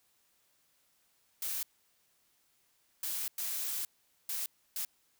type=noise bursts at uneven times; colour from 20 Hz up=blue; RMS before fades=-36 dBFS; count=5; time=1.42-1.63 / 3.03-3.28 / 3.38-3.85 / 4.29-4.46 / 4.76-4.85 s; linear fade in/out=2 ms; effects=white hiss -72 dBFS RMS until 5.19 s